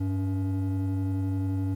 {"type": "tone pair together", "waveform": "triangle", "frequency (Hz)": [98, 282.5], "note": ["G2", "C#4"], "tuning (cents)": [0, 33], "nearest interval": "octave + tritone", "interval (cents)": 1833, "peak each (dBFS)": [-23, -27], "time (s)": [0, 1.75], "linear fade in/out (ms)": 10, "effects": ["tanh soft clip ceiling -21 dBFS", "10-bit"]}